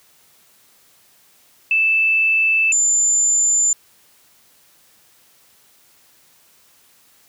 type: tone pair in turn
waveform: sine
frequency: 2637 / 7134 Hz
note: E7 / A8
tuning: 0 / +23 cents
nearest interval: octave + perfect fourth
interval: 1723 cents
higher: second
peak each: -13 dBFS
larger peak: neither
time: 1.71-2.72 / 2.72-3.73 s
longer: neither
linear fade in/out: 2 ms
effects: white hiss -54 dBFS RMS until 7.28 s + high-pass 60 Hz 12 dB/octave